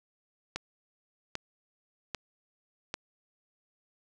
click train, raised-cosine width 0.2 ms, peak -16 dBFS, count 4, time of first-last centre 0.56-2.941 s, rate 1.26 Hz, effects 9-bit

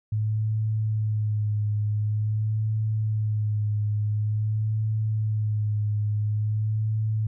sine tone with vibrato, 107 Hz, A2, 48 cents flat, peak -22 dBFS, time 0.12-7.27 s, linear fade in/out 5 ms, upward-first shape sine, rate 0.47 Hz, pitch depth 32 cents each way, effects none

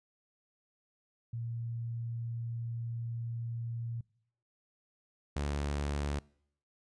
sine / sawtooth tone pair in turn, 116.54 / 72.08 Hz, A#2 / D2, 0 / -32 cents, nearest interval minor sixth, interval 832 cents, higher first, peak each -35 / -28 dBFS, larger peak second, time 1.33-4.01 / 5.36-6.19 s, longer first, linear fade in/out 5 ms, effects noise-tail reverb RT60 0.7 s tail -25 dB re dry + resampled to 22050 Hz

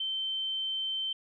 sine tone, 3100 Hz, G7, 20 cents flat, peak -30 dBFS, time 0-1.13 s, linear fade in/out 5 ms, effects none

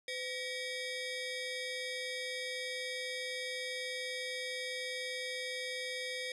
20% pulse ring-modulated tone, 1396.9 Hz, F6, in tune, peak -29 dBFS, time 0.08-6.32 s, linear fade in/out 2 ms, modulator 888 Hz, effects resampled to 22050 Hz + 11-bit

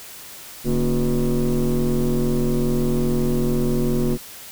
sine tone with frequency modulation, 106.8 Hz, G#2, 49 cents sharp, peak -14 dBFS, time 0.64-4.18 s, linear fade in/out 50 ms, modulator 128 Hz, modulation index 2.3, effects tanh soft clip ceiling -16 dBFS + white hiss -39 dBFS RMS until 4.51 s

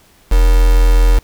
sine tone with quantisation, 42.48 Hz, F1, 47 cents flat, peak -6 dBFS, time 0.31-1.19 s, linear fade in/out 10 ms, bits 3, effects pink hiss -49 dBFS RMS until 1.23 s

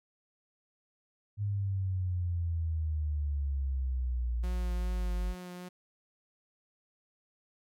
sine exponential sweep, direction down, 103.83 to 49 Hz, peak -29 dBFS, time 1.37-5.35 s, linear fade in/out 50 ms
sawtooth tone with vibrato, 180 Hz, F#3, 47 cents flat, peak -38 dBFS, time 4.43-5.69 s, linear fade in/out 10 ms, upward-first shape triangle, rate 2.5 Hz, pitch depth 16 cents each way
effects none

